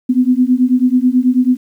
sine beating tone pair, 247.5 / 256.7 Hz, B3 / C4, +4 / -33 cents, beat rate 9.2 Hz, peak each -12 dBFS, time 0.09-1.57 s, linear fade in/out 10 ms, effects 8-bit

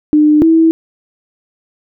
sine tone pair in turn, 301.6 / 325 Hz, D4 / E4, +46 / -24 cents, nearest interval minor second, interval 130 cents, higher second, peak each -5 dBFS, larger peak neither, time 0.13-0.42 / 0.42-0.71 s, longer neither, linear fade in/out 0 ms, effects none

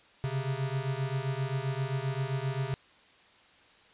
square beating tone pair, 130.81 / 138.41 Hz, C3 / C#3, 0 / -2 cents, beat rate 7.6 Hz, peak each -33 / -34 dBFS, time 0.24-2.74 s, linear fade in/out 0 ms, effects white hiss -59 dBFS RMS until 3.93 s + resampled to 8000 Hz

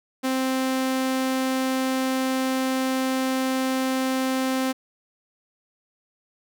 sawtooth tone, 261.6 Hz, C4, in tune, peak -18 dBFS, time 0.23-4.73 s, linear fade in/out 20 ms, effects none

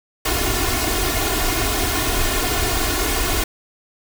pink noise with comb filter, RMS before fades -20 dBFS, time 0.25-3.44 s, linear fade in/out 5 ms, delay 2.8 ms, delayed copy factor +1, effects none

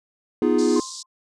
triangle chord, F half-diminished seventh, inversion second, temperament equal, 246.9 / 311.1 / 349.2 / 415.3 Hz, Cb4 / Eb4 / F4 / Ab4, 0 / 0 / 0 / 0 cents, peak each -20 dBFS, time 0.42-0.8 s, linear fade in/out 2 ms
pink band-pass noise, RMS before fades -36 dBFS, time 0.58-1.03 s, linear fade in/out 10 ms, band 4100 to 8100 Hz, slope 48 dB/octave
sine tone with exponential decay, 1046.5 Hz, C6, in tune, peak -25 dBFS, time 0.76-1.06 s, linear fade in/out 2 ms, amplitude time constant 65 ms
effects none

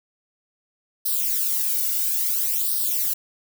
violet noise with flanger, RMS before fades -23 dBFS, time 1.05-3.14 s, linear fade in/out 10 ms, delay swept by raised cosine 0.21 to 1.41 ms, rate 0.59 Hz, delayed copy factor +1, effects none

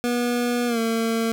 25% pulse tone with pitch glide, 242 to 227.1 Hz, B3 to A#3, -35 to -45 cents, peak -17 dBFS, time 0.04-1.32 s, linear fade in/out 0 ms, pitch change -110 cents, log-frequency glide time 0.67-0.79 s, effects none

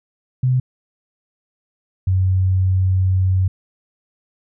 sine tone pair in turn, 127.8 / 93.54 Hz, C3 / F#2, -40 / +19 cents, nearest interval perfect fourth, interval 541 cents, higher first, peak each -13 dBFS, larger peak neither, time 0.43-0.6 / 2.07-3.48 s, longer second, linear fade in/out 5 ms, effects none

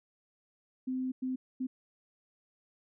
sine tone bursts at uneven times, 257.8 Hz, C4, 26 cents flat, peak -31 dBFS, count 3, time 0.87-1.12 / 1.22-1.36 / 1.6-1.67 s, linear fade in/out 10 ms, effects none

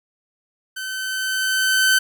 sawtooth tone with level ramp, 1531 Hz, G6, 41 cents flat, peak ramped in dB -24 to -9 dBFS, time 0.76-1.99 s, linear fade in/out 10 ms, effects none

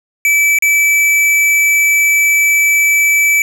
square tone with dropouts, 2308 Hz, D7, 31 cents flat, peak -9 dBFS, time 0.25-3.42 s, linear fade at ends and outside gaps 1 ms, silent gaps 0.587-0.623 s, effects none

